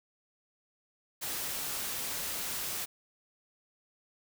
white noise, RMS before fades -36 dBFS, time 1.21-2.86 s, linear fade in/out 20 ms, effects none

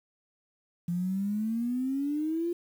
sine exponential sweep, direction up, 170.7 to 350 Hz, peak -27 dBFS, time 0.88-2.53 s, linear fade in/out 5 ms, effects 9-bit

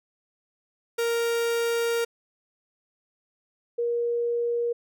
45% pulse / sine tone pair in turn, 466.2 / 473.5 Hz, A#4 / A#4, 0 / +27 cents, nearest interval unison, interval 27 cents, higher second, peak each -23 dBFS, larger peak neither, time 0.98-2.05 / 3.78-4.73 s, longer first, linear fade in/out 10 ms, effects none

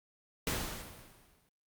pink noise with exponential decay, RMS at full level -32 dBFS, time 0.47-1.49 s, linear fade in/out 2 ms, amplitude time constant 220 ms, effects Opus 48 kbps

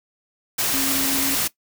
sine tone in noise, 271.7 Hz, C#4, 35 cents flat, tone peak -26 dBFS, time 0.73-1.35 s, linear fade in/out 10 ms, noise white, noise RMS -22 dBFS, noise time 0.58-1.48 s, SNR -7 dB, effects noise-tail reverb RT60 0.1 s tail -18 dB re dry

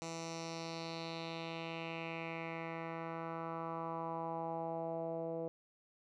10% pulse tone with low-pass filter sweep, 164.81 Hz, E3, in tune, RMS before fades -42 dBFS, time 0.02-5.48 s, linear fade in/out 0 ms, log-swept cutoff 6700 to 540 Hz, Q 3.1, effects none

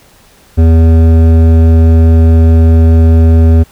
sine tone with hard clipping, 81.6 Hz, E2, 17 cents flat, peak -4 dBFS, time 0.57-3.64 s, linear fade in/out 20 ms, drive 12 dB, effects pink hiss -43 dBFS RMS until 3.71 s

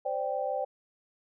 sine chord, C suspended second, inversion none, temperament equal with one note detuned, 521.1 / 587.3 / 784 Hz, C5 / D5 / G5, -7 / 0 / 0 cents, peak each -33 dBFS, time 0.05-0.65 s, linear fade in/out 10 ms, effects none

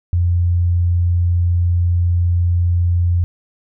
sine tone, 87.31 Hz, F2, in tune, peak -12 dBFS, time 0.13-3.24 s, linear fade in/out 0 ms, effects none

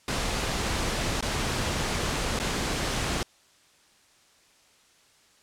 pink noise with dropouts, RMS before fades -28 dBFS, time 0.08-3.23 s, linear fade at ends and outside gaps 1 ms, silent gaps 1.209-1.225 / 2.39-2.399 s, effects white hiss -60 dBFS RMS until 5.42 s + low-pass 8000 Hz 12 dB/octave

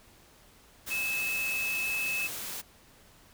sine tone in noise, 2600 Hz, E7, 24 cents flat, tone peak -29 dBFS, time 0.9-2.28 s, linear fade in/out 20 ms, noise white, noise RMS -38 dBFS, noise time 0.86-2.62 s, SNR +6 dB, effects pink hiss -58 dBFS RMS until 3.33 s

